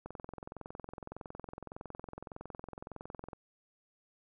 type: click train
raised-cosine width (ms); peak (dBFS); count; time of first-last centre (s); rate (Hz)
1; -29; 72; 0.06-3.332; 21.7
effects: none